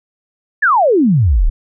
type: exponential sweep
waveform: sine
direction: down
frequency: 1814 to 30.32 Hz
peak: -8 dBFS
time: 0.62-1.5 s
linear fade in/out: 10 ms
effects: none